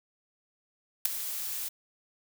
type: noise with ADSR envelope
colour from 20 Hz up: blue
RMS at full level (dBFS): -20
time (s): 1.05-1.69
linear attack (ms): 6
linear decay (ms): 6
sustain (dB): -15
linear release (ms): 12
effects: none